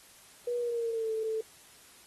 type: tone with pitch glide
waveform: sine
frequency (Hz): 483.6 to 440.9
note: B4 to A4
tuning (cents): -36 to +4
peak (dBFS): -29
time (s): 0.47-1.41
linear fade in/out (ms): 5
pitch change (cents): -160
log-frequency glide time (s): 0.59-1.11
effects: white hiss -56 dBFS RMS until 2.06 s + AAC 32 kbps